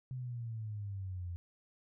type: exponential sweep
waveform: sine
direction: down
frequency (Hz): 130 to 85.7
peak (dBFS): -38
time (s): 0.11-1.36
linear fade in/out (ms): 0
effects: none